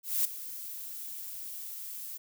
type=noise with ADSR envelope; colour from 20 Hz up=violet; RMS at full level=-26 dBFS; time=0.03-2.18 s; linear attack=220 ms; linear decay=4 ms; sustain=-15 dB; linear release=15 ms; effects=none